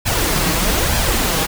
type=noise with flanger; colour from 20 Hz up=pink; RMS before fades=-17 dBFS; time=0.05-1.47 s; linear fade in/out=20 ms; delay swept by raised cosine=1.2 to 6.4 ms; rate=1.1 Hz; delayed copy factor=+0.6; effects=none